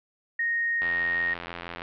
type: tone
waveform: sine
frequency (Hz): 1862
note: A#6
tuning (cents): -2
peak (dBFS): -23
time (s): 0.39-1.34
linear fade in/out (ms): 5
type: click train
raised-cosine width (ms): 0.3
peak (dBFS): -18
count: 87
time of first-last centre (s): 0.82-1.819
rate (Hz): 86.1
effects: low-pass 3000 Hz 12 dB/octave